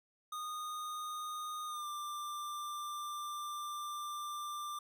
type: tone with pitch glide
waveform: square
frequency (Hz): 1232 to 1185.9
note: D#6 to D6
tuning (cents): -17 to +16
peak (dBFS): -40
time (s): 0.32-4.79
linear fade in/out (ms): 5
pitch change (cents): -67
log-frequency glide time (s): 1.67-1.87
effects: none